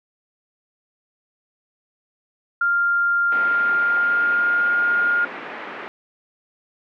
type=tone with pitch glide; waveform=sine; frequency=1396.9 to 1417.2 Hz; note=F6 to F6; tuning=0 to +25 cents; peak=-16 dBFS; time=2.61-5.25 s; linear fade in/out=5 ms; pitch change=+25 cents; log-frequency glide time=3.34-4.73 s
type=band-pass noise; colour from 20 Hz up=white; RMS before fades=-34 dBFS; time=3.32-5.88 s; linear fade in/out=0 ms; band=210 to 2100 Hz; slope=24 dB/octave
effects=none